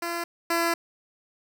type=tone pair in turn; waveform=10% pulse; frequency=341.1 / 337.2 Hz; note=F4 / E4; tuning=-41 / +39 cents; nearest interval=unison; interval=20 cents; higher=first; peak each=-20 / -14 dBFS; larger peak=second; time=0.02-0.24 / 0.5-0.74 s; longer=second; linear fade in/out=5 ms; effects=none